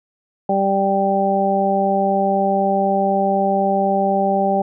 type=harmonic tone; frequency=196 Hz; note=G3; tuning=in tune; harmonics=1 / 2 / 3 / 4; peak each=-21 / -23 / -20 / -18 dBFS; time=0.49-4.62 s; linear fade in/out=5 ms; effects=none